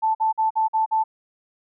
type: tone bursts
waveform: sine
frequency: 880 Hz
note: A5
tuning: in tune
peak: -17 dBFS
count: 6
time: 0.02-1.04 s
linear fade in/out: 20 ms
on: 130 ms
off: 48 ms
effects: none